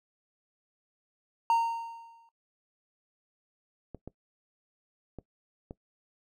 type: tone with exponential decay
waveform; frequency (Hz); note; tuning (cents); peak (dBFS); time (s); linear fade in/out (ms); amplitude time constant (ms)
triangle; 922; A#5; -19; -18; 1.5-2.29; 1; 170
type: clicks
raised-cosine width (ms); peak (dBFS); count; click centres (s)
2; -27; 4; 3.947 / 4.076 / 5.187 / 5.709
effects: noise-tail reverb RT60 0.1 s tail -20 dB re dry